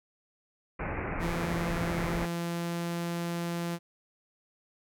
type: low-pass noise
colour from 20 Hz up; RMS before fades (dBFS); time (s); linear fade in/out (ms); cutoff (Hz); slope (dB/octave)
pink; -34; 0.79-2.26; 5; 2500; 96
type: tone with pitch glide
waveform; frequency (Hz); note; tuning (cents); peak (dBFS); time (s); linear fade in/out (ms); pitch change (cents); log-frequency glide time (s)
sawtooth; 170 to 171.08; F3 to F3; -46 to -35; -27; 1.19-3.79; 50; +11; 1.53-3.05
effects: none